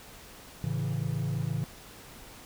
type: chord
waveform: triangle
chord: A major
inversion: none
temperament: equal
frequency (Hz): 110 / 138.59 / 164.81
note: A2 / C#3 / E3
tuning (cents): 0 / 0 / 0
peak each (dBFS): -31 / -29 / -31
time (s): 0.64-1.64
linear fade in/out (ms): 0
effects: tanh soft clip ceiling -19 dBFS + pink hiss -49 dBFS RMS until 2.45 s